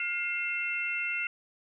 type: tone cluster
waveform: sine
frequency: 1421 / 2120 / 2696 Hz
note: F6 / C7 / E7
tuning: +30 / +22 / +38 cents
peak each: -37 / -33 / -32 dBFS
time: 0-1.27 s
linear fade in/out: 2 ms
effects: none